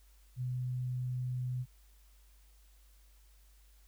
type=tone; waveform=sine; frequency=125.9 Hz; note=B2; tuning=34 cents sharp; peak=-33 dBFS; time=0.36-1.66 s; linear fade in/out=50 ms; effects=added 50 Hz sine -59 dBFS peak until 3.87 s + white hiss -69 dBFS RMS until 3.87 s